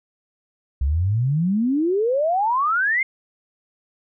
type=exponential sweep; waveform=sine; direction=up; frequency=64 to 2156 Hz; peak=-17 dBFS; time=0.81-3.03 s; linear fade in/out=5 ms; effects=none